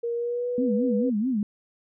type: tone with pitch glide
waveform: sine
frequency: 470 to 490.2 Hz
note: A#4 to B4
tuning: +14 to -13 cents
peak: -25 dBFS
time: 0.03-1.1 s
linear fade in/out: 10 ms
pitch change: +73 cents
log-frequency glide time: 0.14-0.48 s
type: tone with vibrato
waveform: sine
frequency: 233.1 Hz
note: A#3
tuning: in tune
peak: -22 dBFS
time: 0.58-1.43 s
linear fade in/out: 2 ms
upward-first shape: sine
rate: 4.6 Hz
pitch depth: 230 cents each way
effects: none